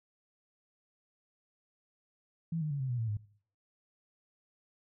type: tone with pitch steps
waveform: sine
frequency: 164.81 / 152.89 / 141.83 / 131.57 / 122.05 / 113.22 / 105.03 Hz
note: E3 / D#3 / C#3 / C3 / B2 / A2 / G#2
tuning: 0 / -30 / +40 / +10 / -20 / +50 / +20 cents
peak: -31 dBFS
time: 2.52-3.171 s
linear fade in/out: 5 ms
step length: 93 ms
effects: noise-tail reverb RT60 0.5 s tail -19 dB re dry